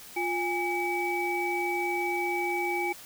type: tone cluster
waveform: sine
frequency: 351.3 / 821 / 2288 Hz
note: F4 / G#5 / D7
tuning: +10 / -20 / -46 cents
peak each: -31 dBFS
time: 0.16-2.93 s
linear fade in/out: 10 ms
effects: white hiss -47 dBFS RMS until 3.05 s